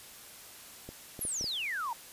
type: clicks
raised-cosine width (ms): 2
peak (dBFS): -29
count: 5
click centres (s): 0.89 / 1.192 / 1.251 / 1.411 / 1.442
type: exponential sweep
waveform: sine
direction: down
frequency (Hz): 11730 to 886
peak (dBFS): -32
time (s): 1.21-1.93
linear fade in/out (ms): 2
effects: white hiss -50 dBFS RMS until 2.12 s + resampled to 32000 Hz